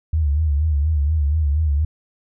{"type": "tone with vibrato", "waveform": "sine", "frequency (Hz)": 75.2, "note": "D2", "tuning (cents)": 42, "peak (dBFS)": -15, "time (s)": [0.13, 1.85], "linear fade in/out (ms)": 5, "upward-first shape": "sine", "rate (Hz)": 4.2, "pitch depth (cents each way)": 110, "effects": []}